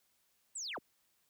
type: linear sweep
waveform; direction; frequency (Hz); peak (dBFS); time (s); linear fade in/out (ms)
sine; down; 8380 to 55.6; -38; 0.55-0.79; 10
effects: tanh soft clip ceiling -34 dBFS + white hiss -75 dBFS RMS until 1.29 s